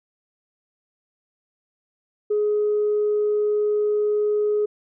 sine tone, 419.2 Hz, G#4, 16 cents sharp, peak -17 dBFS, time 2.3-4.66 s, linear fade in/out 10 ms, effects tanh soft clip ceiling -14 dBFS

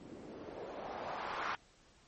blue noise with low-pass filter sweep, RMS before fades -43 dBFS, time 0-1.55 s, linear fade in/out 0 ms, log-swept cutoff 270 to 1300 Hz, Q 1.9, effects pink hiss -65 dBFS RMS until 2.07 s + MP3 32 kbps

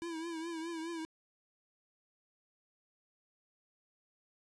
square tone with vibrato, 330 Hz, E4, 2 cents sharp, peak -39 dBFS, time 0.02-1.05 s, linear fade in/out 0 ms, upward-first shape triangle, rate 4.8 Hz, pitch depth 79 cents each way, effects resampled to 22050 Hz + 12-bit

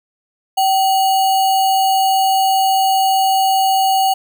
sine tone with sample-and-hold, 769 Hz, G5, 33 cents flat, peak -11 dBFS, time 0.57-4.14 s, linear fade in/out 10 ms, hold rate 3675 Hz, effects none

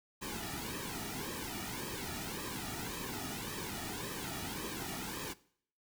pink noise with flanger, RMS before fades -41 dBFS, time 0.21-5.34 s, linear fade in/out 20 ms, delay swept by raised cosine 1.4 to 1.93 ms, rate 1.8 Hz, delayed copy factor -0.75, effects noise-tail reverb RT60 0.6 s tail -20 dB re dry

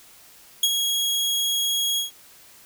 sawtooth tone with ADSR envelope, 3308 Hz, G#7, 8 cents flat, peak -12 dBFS, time 0.63-2.11 s, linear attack 4 ms, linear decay 49 ms, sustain -6 dB, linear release 130 ms, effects white hiss -50 dBFS RMS until 2.65 s

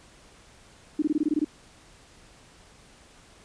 sine tone bursts, 303.1 Hz, D#4, 45 cents flat, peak -20 dBFS, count 9, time 0.99-1.446 s, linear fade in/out 5 ms, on 32 ms, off 21 ms, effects pink hiss -54 dBFS RMS until 3.44 s + resampled to 22050 Hz

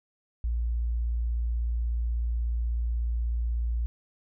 sine tone, 58.2 Hz, A#1, 2 cents flat, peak -25 dBFS, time 0.44-3.86 s, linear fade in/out 0 ms, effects none

